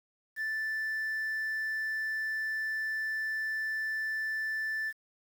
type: tone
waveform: sine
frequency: 1760 Hz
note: A6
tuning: in tune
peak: -28 dBFS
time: 0.36-4.93 s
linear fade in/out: 50 ms
effects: tanh soft clip ceiling -30 dBFS + 9-bit

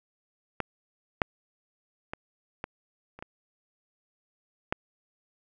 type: clicks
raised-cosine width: 0.5 ms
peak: -13 / -7 / -19 / -18 / -30 / -23 / -11 dBFS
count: 7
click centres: 0.603 / 1.218 / 2.135 / 2.641 / 3.19 / 3.225 / 4.725 s
effects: none

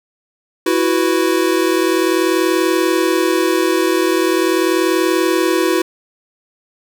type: chord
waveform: square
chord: E suspended second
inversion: none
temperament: equal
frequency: 329.6 / 370 / 493.9 Hz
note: E4 / F#4 / B4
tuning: 0 / 0 / 0 cents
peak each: -17 / -17 / -22 dBFS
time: 0.66-5.82 s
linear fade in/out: 5 ms
effects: none

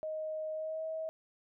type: tone with pitch glide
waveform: sine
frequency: 625 to 638.9 Hz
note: D#5 to D#5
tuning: +8 to +46 cents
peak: -35 dBFS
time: 0.03-1.09 s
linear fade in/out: 0 ms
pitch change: +38 cents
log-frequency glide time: 0.53-0.84 s
effects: none

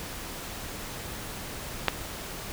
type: click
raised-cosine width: 0.3 ms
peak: -4 dBFS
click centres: 1.883 s
effects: pink hiss -38 dBFS RMS until 2.52 s

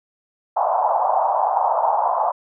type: band-pass noise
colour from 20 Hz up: pink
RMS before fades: -19 dBFS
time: 0.56-2.32 s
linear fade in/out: 10 ms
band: 670 to 990 Hz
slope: 48 dB/octave
effects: none

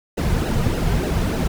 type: noise with flanger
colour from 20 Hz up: brown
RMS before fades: -20 dBFS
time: 0.17-1.48 s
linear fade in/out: 10 ms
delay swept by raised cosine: 0.87 to 3.67 ms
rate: 3.4 Hz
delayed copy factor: -0.75
effects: none

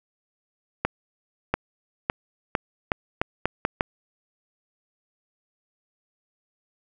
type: accelerating click train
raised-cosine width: 0.5 ms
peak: -6 dBFS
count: 9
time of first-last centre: 0.85-3.809 s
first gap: 690 ms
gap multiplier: 0.81
effects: none

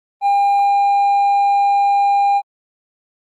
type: tone with hard clipping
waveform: sine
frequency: 803 Hz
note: G5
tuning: 41 cents sharp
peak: -12 dBFS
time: 0.21-2.42 s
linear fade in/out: 50 ms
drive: 2 dB
effects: Opus 24 kbps

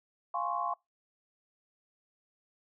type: chord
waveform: sine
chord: Db major seventh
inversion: first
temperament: equal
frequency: 698.5 / 830.6 / 1046.5 / 1108.7 Hz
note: F5 / Ab5 / C6 / Db6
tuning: 0 / 0 / 0 / 0 cents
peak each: -36 / -38 / -35 / -35 dBFS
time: 0.34-0.74 s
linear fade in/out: 5 ms
effects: noise-tail reverb RT60 0.2 s tail -26 dB re dry

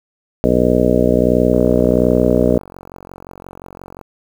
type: harmonic tone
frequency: 61.4 Hz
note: B1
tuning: 9 cents flat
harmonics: 1 / 2 / 3 / 4 / 5 / 6 / 7 / 8 / 9 / 10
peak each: -22 / -23 / -19 / -17 / -20 / -23 / -18 / -18 / -23 / -19 dBFS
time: 0.44-2.58 s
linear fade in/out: 0 ms
type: click train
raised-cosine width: 1 ms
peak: -20 dBFS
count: 114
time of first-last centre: 1.54-4.013 s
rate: 45.7 Hz
effects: 7-bit

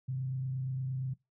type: tone with frequency modulation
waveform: sine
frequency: 130.81 Hz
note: C3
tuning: in tune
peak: -32 dBFS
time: 0.08-1.14 s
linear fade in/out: 10 ms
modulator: 28.6 Hz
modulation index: 0.26
effects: noise-tail reverb RT60 0.2 s tail -21 dB re dry

